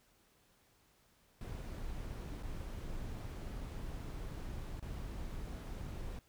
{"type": "noise with dropouts", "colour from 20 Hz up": "brown", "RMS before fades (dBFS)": -43, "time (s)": [1.41, 6.19], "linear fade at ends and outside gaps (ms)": 2, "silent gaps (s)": [[2.427, 2.431], [4.797, 4.825]], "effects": ["pink hiss -70 dBFS RMS until 6.28 s"]}